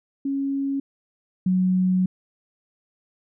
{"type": "tone pair in turn", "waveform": "sine", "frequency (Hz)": [275.5, 184.67], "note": ["C#4", "F#3"], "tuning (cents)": [-11, -3], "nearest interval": "perfect fifth", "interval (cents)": 692, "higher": "first", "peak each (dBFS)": [-22, -17], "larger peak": "second", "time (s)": [[0.25, 0.8], [1.46, 2.06]], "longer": "second", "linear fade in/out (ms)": 5, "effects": []}